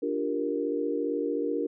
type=chord; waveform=sine; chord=G minor seventh; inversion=second; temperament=equal; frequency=293.7 / 349.2 / 392 / 466.2 Hz; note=D4 / F4 / G4 / Bb4; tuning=0 / 0 / 0 / 0 cents; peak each=-31 / -34 / -34 / -30 dBFS; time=0.02-1.67 s; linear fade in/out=10 ms; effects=none